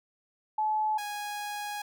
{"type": "tone pair in turn", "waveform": ["sine", "sawtooth"], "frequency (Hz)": [860, 827.7], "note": ["A5", "G#5"], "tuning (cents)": [-40, -6], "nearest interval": "minor second", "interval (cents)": 66, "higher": "first", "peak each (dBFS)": [-25, -30], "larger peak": "first", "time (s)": [[0.58, 0.98], [0.98, 1.82]], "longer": "second", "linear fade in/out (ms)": 5, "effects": []}